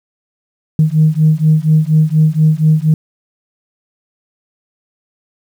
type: beating tone pair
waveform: sine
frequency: 153.9 / 158.1 Hz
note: D#3 / D#3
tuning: -19 / +28 cents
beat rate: 4.2 Hz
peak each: -10 dBFS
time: 0.79-2.94 s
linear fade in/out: 2 ms
effects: tanh soft clip ceiling -1 dBFS + 7-bit